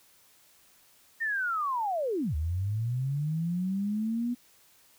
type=linear two-way sweep; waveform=sine; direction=down then up; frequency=1851 to 72.7 to 245.9 Hz; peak=-27 dBFS; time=1.2-4.35 s; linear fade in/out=20 ms; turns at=2.35 s; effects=white hiss -61 dBFS RMS until 4.98 s